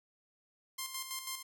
5% pulse tone with tremolo, 1053 Hz, C6, 11 cents sharp, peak -25 dBFS, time 0.78-1.43 s, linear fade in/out 10 ms, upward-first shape square, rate 6.1 Hz, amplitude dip 55%, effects none

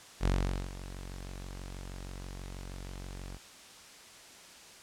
sawtooth tone with ADSR envelope, 46.25 Hz, F#1, in tune, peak -21 dBFS, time 0.2-3.39 s, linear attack 50 ms, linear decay 450 ms, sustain -16 dB, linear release 44 ms, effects white hiss -52 dBFS RMS until 4.82 s + low-pass 8000 Hz 12 dB/octave

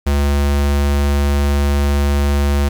square tone, 71.2 Hz, C#2, 47 cents sharp, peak -13 dBFS, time 0.06-2.69 s, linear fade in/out 10 ms, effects 8-bit

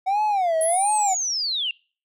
triangle tone with vibrato, 740 Hz, F#5, in tune, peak -16 dBFS, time 0.06-1.15 s, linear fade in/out 20 ms, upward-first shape sine, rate 1.4 Hz, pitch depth 250 cents each way
sine linear sweep, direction down, 10780 to 2700 Hz, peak -22 dBFS, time 0.61-1.71 s, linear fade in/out 2 ms
effects noise-tail reverb RT60 0.4 s tail -26 dB re dry + tanh soft clip ceiling -12 dBFS

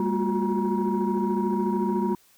sine tone cluster, 198.8 / 229.4 / 356.2 / 369.9 / 950 Hz, G3 / A#3 / F4 / F#4 / A#5, +25 / -28 / +34 / 0 / +33 cents, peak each -25 / -28 / -27 / -33 / -29 dBFS, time 0-2.15 s, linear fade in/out 2 ms, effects tanh soft clip ceiling -15 dBFS + white hiss -59 dBFS RMS until 2.37 s

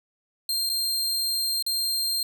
sawtooth tone with dropouts, 4186 Hz, C8, in tune, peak -21 dBFS, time 0.49-2.23 s, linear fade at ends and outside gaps 2 ms, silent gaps 0.693-0.698 / 1.625-1.664 s, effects none

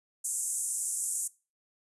white band-pass noise, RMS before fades -33 dBFS, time 0.24-1.28 s, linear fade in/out 10 ms, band 7100 to 10000 Hz, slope 48 dB/octave, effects noise-tail reverb RT60 0.3 s tail -20 dB re dry + resampled to 32000 Hz

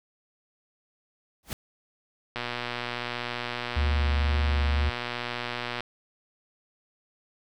pink noise with exponential growth, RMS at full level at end -30 dBFS, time 1.43-1.53 s, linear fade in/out 1 ms, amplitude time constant 20 ms
click train, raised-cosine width 0.3 ms, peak -15 dBFS, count 418, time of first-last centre 2.36-5.806 s, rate 121 Hz
triangle tone with vibrato, 73 Hz, D2, 10 cents flat, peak -20 dBFS, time 3.76-4.9 s, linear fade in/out 10 ms, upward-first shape sine, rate 2 Hz, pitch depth 20 cents each way
effects none

